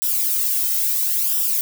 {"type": "noise with flanger", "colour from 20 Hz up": "violet", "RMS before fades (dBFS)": -20, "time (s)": [0.02, 1.61], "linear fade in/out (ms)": 0, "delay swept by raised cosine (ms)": [0.45, 1.75], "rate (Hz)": 0.74, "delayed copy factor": -0.65, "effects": []}